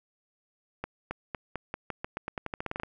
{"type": "accelerating click train", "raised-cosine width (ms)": 0.5, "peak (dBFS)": -18, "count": 18, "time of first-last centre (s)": [0.84, 2.834], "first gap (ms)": 270, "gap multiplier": 0.88, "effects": []}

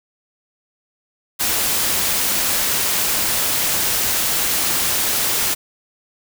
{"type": "noise", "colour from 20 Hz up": "white", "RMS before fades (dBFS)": -19, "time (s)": [1.39, 5.55], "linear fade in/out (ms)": 20, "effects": []}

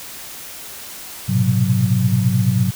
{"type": "tone cluster", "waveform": "sine", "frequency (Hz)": [105.9, 120, 129.1, 183.9], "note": ["G#2", "B2", "C3", "F#3"], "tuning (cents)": [34, -49, -23, -10], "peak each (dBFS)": -19, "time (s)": [1.28, 2.71], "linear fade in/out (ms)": 20, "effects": ["white hiss -34 dBFS RMS until 2.75 s"]}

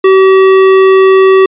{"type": "tone with tanh clipping", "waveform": "sine", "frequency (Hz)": 381.9, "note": "G4", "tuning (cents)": -45, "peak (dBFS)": -4, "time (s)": [0.04, 1.46], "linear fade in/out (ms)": 5, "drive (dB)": 17, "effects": ["resampled to 8000 Hz"]}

